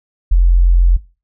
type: tone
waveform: sine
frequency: 43.76 Hz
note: F1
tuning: 4 cents sharp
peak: -6 dBFS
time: 0.31-0.97 s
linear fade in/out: 10 ms
effects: noise-tail reverb RT60 0.3 s tail -18 dB re dry